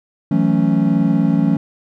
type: chord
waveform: triangle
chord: F# minor seventh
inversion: third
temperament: equal with one note detuned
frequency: 163.68 / 185 / 220 / 277.2 Hz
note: E3 / F#3 / A3 / C#4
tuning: -12 / 0 / 0 / 0 cents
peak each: -16 dBFS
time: 0.31-1.57 s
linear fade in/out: 5 ms
effects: none